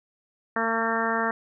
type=harmonic tone; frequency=226.8 Hz; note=A#3; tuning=47 cents flat; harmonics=1 / 2 / 3 / 4 / 5 / 6 / 7 / 8; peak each=-31 / -31 / -31 / -31 / -31 / -31 / -31 / -31 dBFS; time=0.56-1.31 s; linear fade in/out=2 ms; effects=none